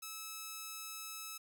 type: tone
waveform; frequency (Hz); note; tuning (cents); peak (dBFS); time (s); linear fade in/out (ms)
5% pulse; 1300; E6; -24; -32; 0.02-1.38; 10
effects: none